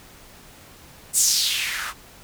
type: noise with band-pass filter sweep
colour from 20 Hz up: blue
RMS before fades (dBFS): -22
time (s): 1.13-1.94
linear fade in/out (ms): 50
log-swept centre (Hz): 8600 to 1100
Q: 3.2
effects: pink hiss -47 dBFS RMS until 2.23 s